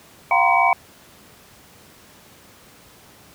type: tone cluster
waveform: sine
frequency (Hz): 701 / 766 / 950 / 1034 / 2272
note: F5 / G5 / A#5 / C6 / C#7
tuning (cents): +6 / -40 / +33 / -21 / +42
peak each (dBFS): -20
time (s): 0.31-0.73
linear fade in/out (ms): 2
effects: pink hiss -48 dBFS RMS until 3.34 s + high-pass 80 Hz 12 dB/octave